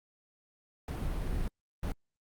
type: noise bursts at uneven times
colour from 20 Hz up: brown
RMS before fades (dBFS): -33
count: 2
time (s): 0.88-1.48 / 1.83-1.92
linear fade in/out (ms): 2
effects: Opus 48 kbps